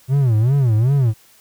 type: tone with vibrato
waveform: triangle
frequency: 123.47 Hz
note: B2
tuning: in tune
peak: -10 dBFS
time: 0.08-1.14 s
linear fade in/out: 50 ms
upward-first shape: sine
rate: 2.6 Hz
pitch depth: 250 cents each way
effects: white hiss -51 dBFS RMS until 1.4 s